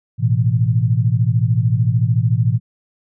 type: chord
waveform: sine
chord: A suspended second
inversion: none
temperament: equal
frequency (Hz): 110 / 123.47 / 164.81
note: A2 / B2 / E3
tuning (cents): 0 / 0 / 0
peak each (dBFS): -16 / -16 / -22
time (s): 0.18-2.6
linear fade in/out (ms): 50
effects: none